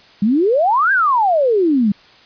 sine exponential two-way sweep, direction up then down, 193.1 to 1638 to 193.1 Hz, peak -11 dBFS, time 0.22-1.92 s, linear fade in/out 5 ms, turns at 0.92 s, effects white hiss -46 dBFS RMS until 2.25 s + resampled to 11025 Hz

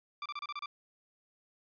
sawtooth tone bursts, 1174.7 Hz, D6, in tune, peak -33 dBFS, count 7, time 0.22-0.659 s, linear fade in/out 2 ms, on 37 ms, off 30 ms, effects resampled to 11025 Hz

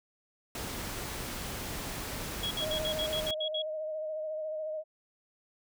pink noise, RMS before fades -38 dBFS, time 0.55-3.31 s, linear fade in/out 2 ms
sine tone bursts, 3322 Hz, G#7, in tune, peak -31 dBFS, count 9, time 2.43-3.621 s, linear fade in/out 5 ms, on 79 ms, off 60 ms
sine tone with vibrato, 622.3 Hz, D#5, in tune, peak -33 dBFS, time 2.59-4.84 s, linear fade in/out 50 ms, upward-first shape sine, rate 14 Hz, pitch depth 29 cents each way
effects none

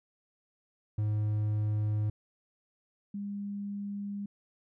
triangle / sine tone pair in turn, 106 / 202 Hz, G#2 / G#3, +36 / -48 cents, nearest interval major seventh, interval 1116 cents, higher second, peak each -25 / -34 dBFS, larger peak first, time 0.98-2.1 / 3.14-4.26 s, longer neither, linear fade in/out 5 ms, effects none

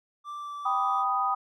triangle tone with pitch glide, 1174.7 to 1162.5 Hz, D6 to D6, 0 to -18 cents, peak -33 dBFS, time 0.24-1.05 s, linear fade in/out 50 ms, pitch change -18 cents, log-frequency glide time 0.38-0.55 s
sine chord, G augmented, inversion none, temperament equal, 784 / 987.8 / 1244.5 Hz, G5 / B5 / D#6, 0 / 0 / 0 cents, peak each -29 / -31 / -26 dBFS, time 0.65-1.35 s, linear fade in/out 10 ms
effects none

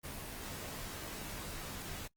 pink noise with comb filter, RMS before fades -44 dBFS, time 0.03-2.08 s, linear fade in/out 20 ms, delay 17 ms, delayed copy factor -0.65, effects noise-tail reverb RT60 0.1 s tail -20 dB re dry + Opus 24 kbps

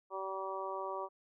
harmonic tone, 191.8 Hz, G3, 37 cents flat, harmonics 2 / 3 / 4 / 5 / 6, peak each -43 / -43 / -46 / -42 / -43 dBFS, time 0.1-1.09 s, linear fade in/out 50 ms, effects none

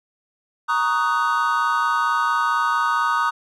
triangle chord, D# minor seventh, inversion second, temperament just, 933.4 / 1120.1 / 1244.5 / 1493.4 Hz, A#5 / C#6 / D#6 / F#6, +2 / +18 / 0 / +16 cents, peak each -22 / -24 / -19 / -23 dBFS, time 0.68-3.31 s, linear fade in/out 20 ms, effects none

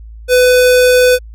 square tone, 500 Hz, B4, 21 cents sharp, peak -6 dBFS, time 0.28-1.19 s, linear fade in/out 50 ms, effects added 55 Hz sine -29 dBFS peak until 1.34 s + MP3 64 kbps

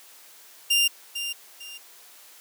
sawtooth tone with echo, 2794 Hz, F7, in tune, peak -15 dBFS, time 0.7-0.88 s, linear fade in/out 10 ms, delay 450 ms, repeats 2, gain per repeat -10 dB, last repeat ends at 1.78 s, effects white hiss -50 dBFS RMS until 2.4 s + high-pass 400 Hz 12 dB/octave

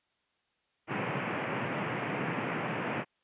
pink band-pass noise, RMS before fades -34 dBFS, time 0.87-3.05 s, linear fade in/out 50 ms, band 120 to 2700 Hz, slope 48 dB/octave, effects white hiss -75 dBFS RMS until 3.23 s + resampled to 8000 Hz

